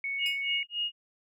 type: tone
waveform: sine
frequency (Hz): 2217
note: C#7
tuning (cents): 0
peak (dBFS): -30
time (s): 0.04-0.63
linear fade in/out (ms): 2
type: tone with tremolo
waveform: sine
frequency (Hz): 2863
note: F7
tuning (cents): +42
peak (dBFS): -27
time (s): 0.18-0.92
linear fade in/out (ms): 50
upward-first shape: sine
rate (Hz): 3.5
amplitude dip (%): 100
type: tone with exponential decay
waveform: sawtooth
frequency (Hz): 2519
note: D#7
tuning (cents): +21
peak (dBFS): -31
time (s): 0.26-0.45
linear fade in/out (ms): 0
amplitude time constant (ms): 40
effects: none